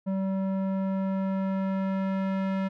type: tone with low-pass filter sweep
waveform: square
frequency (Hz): 192.1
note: G3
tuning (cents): -35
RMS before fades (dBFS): -28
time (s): 0.06-2.69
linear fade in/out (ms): 20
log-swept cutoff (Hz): 710 to 2100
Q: 0.8
effects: none